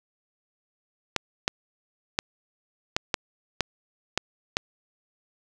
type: clicks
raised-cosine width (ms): 0.2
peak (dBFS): -5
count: 8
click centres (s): 1.163 / 1.479 / 2.189 / 2.965 / 3.142 / 3.607 / 4.176 / 4.569
effects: none